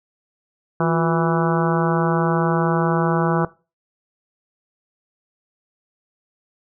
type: harmonic tone with a mistuned harmonic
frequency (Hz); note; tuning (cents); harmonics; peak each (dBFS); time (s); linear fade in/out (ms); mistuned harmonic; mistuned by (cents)
164.81; E3; 0; 1 / 2 / 3 / 4 / 5 / 6 / 7 / 8 / 9; -20 / -23 / -25 / -26 / -27 / -28 / -28 / -29 / -30; 0.8-3.45; 2; 2; +99
effects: noise-tail reverb RT60 0.3 s tail -19 dB re dry